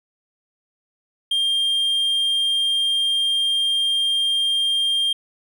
triangle tone, 3200 Hz, G7, 35 cents sharp, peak -16 dBFS, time 1.31-5.13 s, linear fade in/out 5 ms, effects none

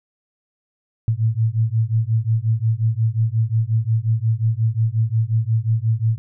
sine beating tone pair, 109.4 / 115 Hz, A2 / A#2, -9 / -23 cents, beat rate 5.6 Hz, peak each -19 / -19 dBFS, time 1.08-6.18 s, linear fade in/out 0 ms, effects none

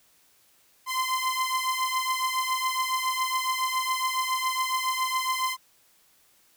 sawtooth beating tone pair, 1031 / 1038.2 Hz, C6 / C6, -26 / -14 cents, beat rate 7.2 Hz, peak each -24 / -25 dBFS, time 0.86-5.57 s, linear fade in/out 50 ms, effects white hiss -62 dBFS RMS until 6.56 s

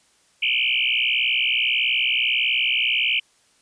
sine tone with frequency modulation, 2685 Hz, E7, 31 cents sharp, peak -18 dBFS, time 0.42-3.2 s, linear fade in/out 10 ms, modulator 61.6 Hz, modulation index 6.5, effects white hiss -60 dBFS RMS until 3.61 s + resampled to 22050 Hz

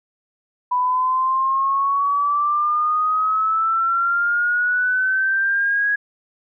sine exponential sweep, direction up, 987.8 to 1665 Hz, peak -16 dBFS, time 0.71-5.96 s, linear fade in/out 10 ms, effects none

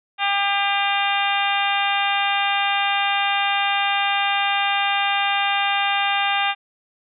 harmonic tone, 400 Hz, G4, 35 cents sharp, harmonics 2 / 3 / 4 / 5 / 6 / 7 / 8 / 9, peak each -22 / -27 / -27 / -29 / -26 / -26 / -32 / -29 dBFS, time 0.18-6.55 s, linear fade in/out 50 ms, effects none

